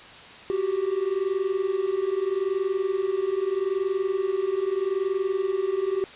triangle tone pair together, 371.2 / 392 Hz, F#4 / G4, +6 / 0 cents, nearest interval minor second, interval 94 cents, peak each -25 / -23 dBFS, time 0.5-6.04 s, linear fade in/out 0 ms, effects white hiss -44 dBFS RMS until 6.15 s + resampled to 8000 Hz

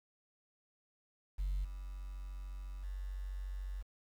sine tone with level steps, 47 Hz, F#1, 28 cents sharp, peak -31 / -41 / -38 dBFS, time 1.38-3.83 s, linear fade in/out 20 ms, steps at 1.64 / 2.83 s, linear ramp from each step 10 ms, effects tanh soft clip ceiling -31 dBFS + 10-bit

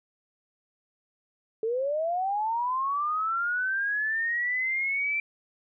sine linear sweep, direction up, 432.1 to 2349 Hz, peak -25 dBFS, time 1.63-5.2 s, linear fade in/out 2 ms, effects none

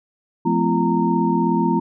sine tone cluster, 175.1 / 217.2 / 253.6 / 340.9 / 923 Hz, F3 / A3 / B3 / F4 / A#5, +5 / -22 / +46 / -42 / -17 cents, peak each -22 dBFS, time 0.45-1.8 s, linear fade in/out 10 ms, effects none

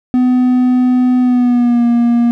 triangle tone with pitch glide, 251.1 to 237 Hz, B3 to A#3, +29 to +29 cents, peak -6 dBFS, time 0.14-2.31 s, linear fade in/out 0 ms, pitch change -100 cents, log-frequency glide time 1.19-1.85 s, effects none

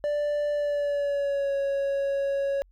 triangle tone with pitch glide, 587.3 to 554.7 Hz, D5 to C#5, 0 to +1 cents, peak -22 dBFS, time 0.04-2.62 s, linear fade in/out 0 ms, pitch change -99 cents, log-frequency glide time 0.52-1.54 s, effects added 45 Hz sine -55 dBFS peak until 2.71 s

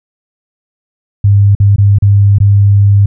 sine tone with dropouts, 100.7 Hz, G2, 47 cents sharp, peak -3 dBFS, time 1.24-3.06 s, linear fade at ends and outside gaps 5 ms, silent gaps 1.551-1.6 / 1.761-1.782 / 1.986-2.022 / 2.385-2.402 s, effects none

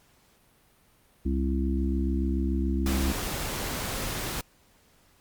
harmonic tone, 67 Hz, C2, 42 cents sharp, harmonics 1 / 3 / 4 / 5, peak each -26 / -31 / -32 / -33 dBFS, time 1.25-3.13 s, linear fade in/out 10 ms
pink noise, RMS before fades -32 dBFS, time 2.86-4.41 s, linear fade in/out 2 ms
effects pink hiss -62 dBFS RMS until 5.2 s + Opus 48 kbps

